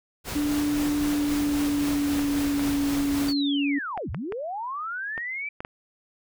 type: noise with tremolo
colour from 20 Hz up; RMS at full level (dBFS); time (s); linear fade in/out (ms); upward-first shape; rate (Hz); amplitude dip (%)
pink; -32; 0.24-3.34; 50; sine; 3.8; 30
type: tone with pitch glide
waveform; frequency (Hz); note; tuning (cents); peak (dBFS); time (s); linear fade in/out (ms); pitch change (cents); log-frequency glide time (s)
sine; 293 to 283.2; D4 to C#4; -4 to +37; -22; 0.35-3.79; 10; -59; 0.99-2.88
type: clicks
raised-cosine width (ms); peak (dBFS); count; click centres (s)
0.5; -19; 8; 2.193 / 2.595 / 3.976 / 4.146 / 4.323 / 5.178 / 5.605 / 5.649
type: linear two-way sweep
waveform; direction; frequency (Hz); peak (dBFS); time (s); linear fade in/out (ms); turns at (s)
sine; down then up; 4629 to 56.9 to 2347; -29; 3.28-5.49; 5; 4.1
effects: none